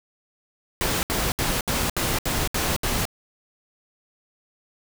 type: noise bursts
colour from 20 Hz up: pink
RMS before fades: -24 dBFS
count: 8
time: 0.81-3.053 s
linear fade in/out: 0 ms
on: 220 ms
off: 69 ms
effects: none